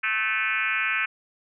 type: tone with frequency modulation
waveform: sine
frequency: 1975.5 Hz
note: B6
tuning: in tune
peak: -22 dBFS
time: 0.03-1.06 s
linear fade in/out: 10 ms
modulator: 223 Hz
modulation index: 2.9
effects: none